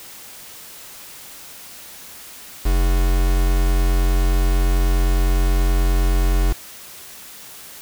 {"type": "tone with quantisation", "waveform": "triangle", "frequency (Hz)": 44.75, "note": "F1", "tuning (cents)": 43, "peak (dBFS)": -12, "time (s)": [2.65, 6.53], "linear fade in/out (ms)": 10, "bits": 4, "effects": ["white hiss -39 dBFS RMS until 7.81 s"]}